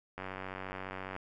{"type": "click train", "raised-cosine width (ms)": 0.5, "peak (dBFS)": -25, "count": 94, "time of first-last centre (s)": [0.18, 1.164], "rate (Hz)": 94.5, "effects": []}